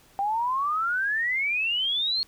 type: exponential sweep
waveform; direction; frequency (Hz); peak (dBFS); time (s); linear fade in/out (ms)
sine; up; 781 to 4338; -23; 0.19-2.23; 0
effects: pink hiss -57 dBFS RMS until 2.27 s